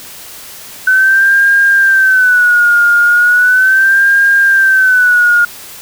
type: tone with vibrato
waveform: sine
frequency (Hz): 1510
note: F#6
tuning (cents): +35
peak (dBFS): -5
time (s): 0.87-5.45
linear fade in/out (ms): 5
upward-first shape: sine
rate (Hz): 0.37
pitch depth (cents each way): 110
effects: white hiss -31 dBFS RMS until 5.81 s